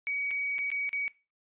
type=tone with dropouts; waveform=sine; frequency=2262 Hz; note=C#7; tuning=34 cents sharp; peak=-29 dBFS; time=0.07-1.08 s; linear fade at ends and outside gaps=0 ms; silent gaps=0.308-0.312 / 0.583-0.589 / 0.703-0.716 / 0.892-0.93 s; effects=noise-tail reverb RT60 0.3 s tail -19 dB re dry + resampled to 8000 Hz